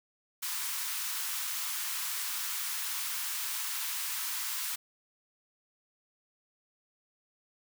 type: high-pass noise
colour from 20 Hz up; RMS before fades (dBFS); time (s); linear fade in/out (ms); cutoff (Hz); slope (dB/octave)
white; -35; 0.42-4.76; 10; 910; 48
effects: none